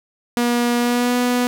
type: tone with pitch glide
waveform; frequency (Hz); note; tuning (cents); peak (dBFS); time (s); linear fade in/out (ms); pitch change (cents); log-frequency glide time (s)
sawtooth; 240 to 245.9; B3 to B3; -49 to -7; -12; 0.37-1.47; 0; +42; 0.78-1.16
effects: none